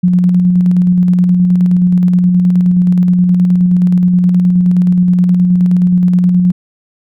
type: tone with tremolo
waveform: sine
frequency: 179.4 Hz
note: F3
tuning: 47 cents sharp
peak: -5 dBFS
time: 0.03-6.52 s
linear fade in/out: 10 ms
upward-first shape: square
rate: 9.5 Hz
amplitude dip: 25%
effects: none